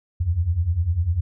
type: beating tone pair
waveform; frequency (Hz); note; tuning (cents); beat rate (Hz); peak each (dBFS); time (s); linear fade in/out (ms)
sine; 78.6 / 88.6; D#2 / F2; +18 / +25; 10; -24 / -20; 0.2-1.21; 10
effects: none